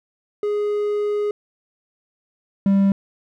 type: tone pair in turn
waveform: triangle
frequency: 415.3 / 196.73 Hz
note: G#4 / G3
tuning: 0 / +6 cents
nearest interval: octave + minor second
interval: 1294 cents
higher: first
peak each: -17 / -11 dBFS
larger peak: second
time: 0.43-1.31 / 2.66-2.92 s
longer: first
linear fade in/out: 2 ms
effects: none